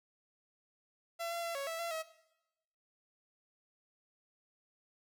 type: tone with pitch steps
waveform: sawtooth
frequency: 675 / 682 / 676 / 555 / 657 / 678 / 641 Hz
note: E5 / F5 / E5 / C#5 / E5 / E5 / E5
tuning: +41 / -41 / +43 / +2 / -6 / +49 / -49 cents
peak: -33 dBFS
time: 1.19-2.03 s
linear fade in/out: 20 ms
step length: 120 ms
effects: noise-tail reverb RT60 0.9 s tail -17 dB re dry